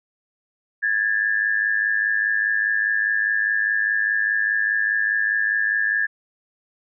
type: tone pair together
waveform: sine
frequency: 1655.1 / 1760 Hz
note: G#6 / A6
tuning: -6 / 0 cents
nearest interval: minor second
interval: 106 cents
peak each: -21 dBFS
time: 0.82-6.07 s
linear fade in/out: 20 ms
effects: none